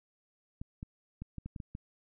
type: clicks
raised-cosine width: 5 ms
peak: -28 dBFS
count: 8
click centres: 0.615 / 0.829 / 1.22 / 1.383 / 1.46 / 1.562 / 1.602 / 1.751 s
effects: none